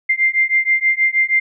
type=beating tone pair; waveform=sine; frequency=2093 / 2099.3 Hz; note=C7 / C7; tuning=0 / +5 cents; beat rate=6.3 Hz; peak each=-16 dBFS; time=0.09-1.4 s; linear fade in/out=10 ms; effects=none